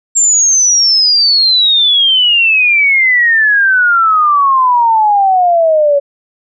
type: exponential sweep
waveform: sine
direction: down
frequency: 7459 to 559 Hz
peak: -6 dBFS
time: 0.15-6 s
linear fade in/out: 20 ms
effects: none